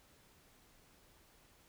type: silence
effects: pink hiss -66 dBFS RMS until 1.68 s